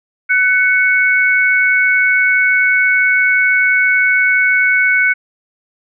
sine tone pair together, 1501.5 / 2217 Hz, F#6 / C#7, +25 / 0 cents, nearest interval perfect fifth, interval 675 cents, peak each -12 dBFS, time 0.29-5.14 s, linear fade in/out 20 ms, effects none

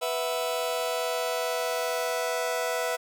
sawtooth chord, B suspended fourth, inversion none, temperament just, 493.9 / 658.5 / 740.8 Hz, B4 / E5 / F#5, 0 / -2 / +2 cents, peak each -26 / -26 / -32 dBFS, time 0.01-2.97 s, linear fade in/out 20 ms, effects none

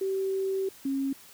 sine tone pair in turn, 384.9 / 272.2 Hz, G4 / C#4, -32 / -31 cents, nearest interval tritone, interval 599 cents, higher first, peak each -26 / -26 dBFS, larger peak neither, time 0.01-0.69 / 0.85-1.13 s, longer first, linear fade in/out 5 ms, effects white hiss -52 dBFS RMS until 1.33 s

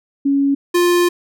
sine / square tone pair in turn, 278.5 / 350.9 Hz, C#4 / F4, +8 / +8 cents, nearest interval major third, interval 400 cents, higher second, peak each -12 dBFS, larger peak neither, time 0.25-0.55 / 0.74-1.09 s, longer second, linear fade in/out 10 ms, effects none

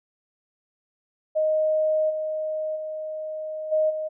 sine tone with level steps, 622.3 Hz, D#5, in tune, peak -19 / -25 / -29 / -18 / -26 dBFS, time 1.35-4.09 s, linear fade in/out 20 ms, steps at 2.09 / 2.75 / 3.71 / 3.89 s, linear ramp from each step 20 ms, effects none

